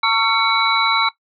sine tone cluster, 908 / 1118 / 1354 / 2235 / 3941 Hz, A#5 / C#6 / E6 / C#7 / B7, -46 / +14 / +46 / +14 / -4 cents, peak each -20 dBFS, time 0.03-1.09 s, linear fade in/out 5 ms, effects noise-tail reverb RT60 0.1 s tail -17 dB re dry

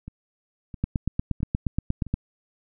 two click trains, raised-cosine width 5 ms, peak -24 / -11 dBFS, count 4 / 12, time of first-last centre 0.08-2.067 / 0.84-2.14 s, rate 1.51 / 8.46 Hz, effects none

